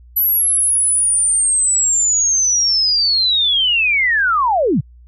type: linear sweep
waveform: sine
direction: down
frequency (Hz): 11870 to 102.7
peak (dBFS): -12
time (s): 0.16-4.81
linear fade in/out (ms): 10
effects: added 60 Hz sine -40 dBFS peak until 5.07 s